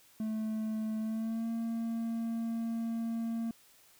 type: tone with pitch glide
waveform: triangle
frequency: 218.2 to 228.7 Hz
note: A3 to A#3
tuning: -14 to -33 cents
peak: -30 dBFS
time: 0.2-3.51 s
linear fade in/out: 2 ms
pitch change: +81 cents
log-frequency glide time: 0.99-1.49 s
effects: white hiss -62 dBFS RMS until 3.99 s